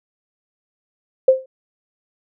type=tone with exponential decay; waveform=sine; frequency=523.3 Hz; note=C5; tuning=in tune; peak=-4 dBFS; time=1.28-1.46 s; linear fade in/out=5 ms; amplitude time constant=38 ms; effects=none